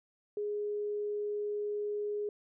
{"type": "tone", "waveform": "sine", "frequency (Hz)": 415.3, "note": "G#4", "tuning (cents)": 0, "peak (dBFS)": -32, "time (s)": [0.37, 2.29], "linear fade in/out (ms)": 2, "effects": []}